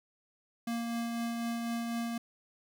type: tone with tremolo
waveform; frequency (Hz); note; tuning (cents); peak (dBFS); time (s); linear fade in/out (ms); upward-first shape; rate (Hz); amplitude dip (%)
square; 233.1; A#3; 0; -32; 0.67-2.18; 5; triangle; 4; 30
effects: none